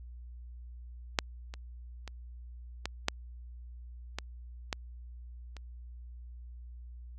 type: clicks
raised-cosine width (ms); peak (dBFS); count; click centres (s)
0.2; -7 / -26 / -25 / -16 / -9 / -17 / -14 / -29; 8; 1.188 / 1.539 / 2.077 / 2.856 / 3.084 / 4.186 / 4.728 / 5.567
effects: added 60 Hz sine -44 dBFS peak until 7.18 s + AAC 48 kbps